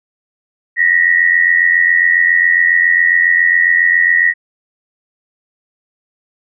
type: tone pair together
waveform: sine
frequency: 1858.7 / 1946 Hz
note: A#6 / B6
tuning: -6 / -26 cents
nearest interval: minor second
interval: 80 cents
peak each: -11 dBFS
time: 0.76-4.34 s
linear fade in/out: 50 ms
effects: none